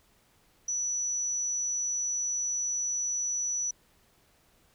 sine tone, 5920 Hz, F#8, in tune, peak -28 dBFS, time 0.68-3.71 s, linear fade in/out 5 ms, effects pink hiss -65 dBFS RMS until 4.74 s

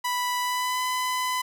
sawtooth tone with pitch glide, 987.8 to 1007.4 Hz, B5 to B5, 0 to +34 cents, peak -21 dBFS, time 0.04-1.42 s, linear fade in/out 10 ms, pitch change +34 cents, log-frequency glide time 0.4-0.82 s, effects none

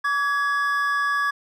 triangle tone pair together, 1146 / 1672 Hz, D6 / G#6, -43 / +11 cents, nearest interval perfect fifth, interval 654 cents, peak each -21 dBFS, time 0.04-1.31 s, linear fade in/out 10 ms, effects none

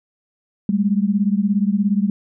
sine beating tone pair, 196.8 / 213.8 Hz, G3 / A3, +7 / -49 cents, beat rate 17 Hz, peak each -17 / -19 dBFS, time 0.69-2.1 s, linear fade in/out 2 ms, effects none

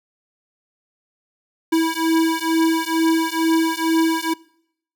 square beating tone pair, 324.4 / 326.6 Hz, E4 / E4, -28 / -16 cents, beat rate 2.2 Hz, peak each -20 dBFS, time 1.72-4.34 s, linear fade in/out 10 ms, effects noise-tail reverb RT60 0.7 s tail -23 dB re dry

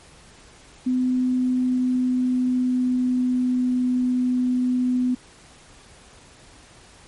sine tone with pitch glide, 253.5 to 250.7 Hz, B3 to B3, +45 to +26 cents, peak -18 dBFS, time 0.86-5.15 s, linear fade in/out 10 ms, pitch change -19 cents, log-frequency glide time 1.1-3.85 s, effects pink hiss -49 dBFS RMS until 7.07 s + MP3 48 kbps

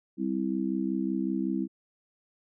sine chord, C major, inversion second, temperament just, 196.22 / 261.6 / 327 Hz, G3 / C4 / E4, +2 / 0 / -14 cents, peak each -31 dBFS, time 0.17-1.68 s, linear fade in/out 50 ms, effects none

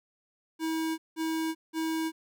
square tone bursts, 321.4 Hz, E4, 44 cents flat, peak -29 dBFS, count 3, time 0.59-2.12 s, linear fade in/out 50 ms, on 390 ms, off 180 ms, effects none

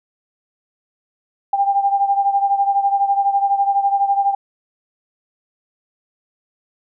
sine beating tone pair, 794 / 806 Hz, G5 / G5, +22 / +48 cents, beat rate 12 Hz, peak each -15 / -20 dBFS, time 1.53-4.35 s, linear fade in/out 5 ms, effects none

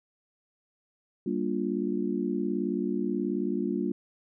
sine chord, G minor seventh, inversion none, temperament just, 196 / 235.2 / 294 / 352.8 Hz, G3 / Bb3 / D4 / F4, 0 / +16 / +2 / +18 cents, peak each -32 dBFS, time 1.26-3.92 s, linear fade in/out 5 ms, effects none

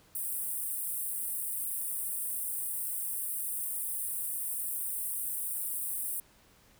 pink high-pass noise, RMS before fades -35 dBFS, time 0.15-6.2 s, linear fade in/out 2 ms, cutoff 8500 Hz, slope 96 dB/octave, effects pink hiss -62 dBFS RMS until 6.79 s

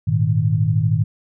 sine chord, Ab suspended second, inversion none, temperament equal, 103.83 / 116.54 / 155.56 Hz, Ab2 / Bb2 / Eb3, 0 / 0 / 0 cents, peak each -19 dBFS, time 0.07-1.04 s, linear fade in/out 10 ms, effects none

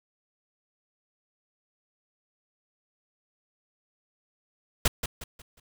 pink noise with echo, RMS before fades -21 dBFS, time 4.85-4.88 s, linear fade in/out 5 ms, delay 180 ms, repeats 4, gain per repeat -9 dB, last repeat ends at 5.6 s, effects none

